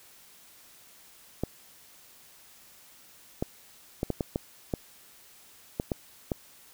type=clicks; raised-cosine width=2 ms; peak=-14 dBFS; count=10; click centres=1.436 / 3.425 / 4.031 / 4.103 / 4.208 / 4.359 / 4.738 / 5.799 / 5.918 / 6.318 s; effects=white hiss -55 dBFS RMS until 6.73 s